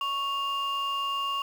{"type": "tone pair together", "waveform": "sine", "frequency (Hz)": [1108.7, 2808], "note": ["C#6", "F7"], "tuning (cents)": [0, 9], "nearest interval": "octave + major third", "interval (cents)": 1609, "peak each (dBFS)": [-27, -30], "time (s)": [0.01, 1.42], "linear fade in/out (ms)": 2, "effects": ["tanh soft clip ceiling -23 dBFS", "8-bit"]}